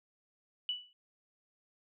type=tone with exponential decay; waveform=sine; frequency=2960 Hz; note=F#7; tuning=in tune; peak=-29 dBFS; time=0.69-0.93 s; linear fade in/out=1 ms; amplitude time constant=52 ms; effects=none